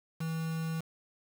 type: tone with quantisation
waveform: triangle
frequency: 162.1 Hz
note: E3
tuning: 29 cents flat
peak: -30 dBFS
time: 0.2-0.81 s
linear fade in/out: 10 ms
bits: 7
effects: none